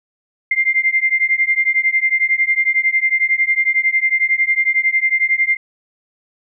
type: beating tone pair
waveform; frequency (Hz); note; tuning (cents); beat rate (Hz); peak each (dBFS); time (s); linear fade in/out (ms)
sine; 2093 / 2104; C7 / C7; 0 / +9; 11; -16; 0.51-5.57; 5
effects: none